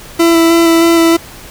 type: tone with vibrato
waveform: 40% pulse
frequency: 333 Hz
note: E4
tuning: 18 cents sharp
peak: -5 dBFS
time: 0.19-1.17 s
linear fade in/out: 10 ms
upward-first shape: square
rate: 3.2 Hz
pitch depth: 11 cents each way
effects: pink hiss -33 dBFS RMS until 1.5 s